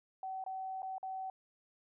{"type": "tone with dropouts", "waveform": "sine", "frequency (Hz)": 760, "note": "F#5", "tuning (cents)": 46, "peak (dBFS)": -38, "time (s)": [0.23, 1.3], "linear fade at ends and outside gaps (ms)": 2, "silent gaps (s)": [[0.44, 0.463], [0.821, 0.829], [0.982, 1.029]], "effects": []}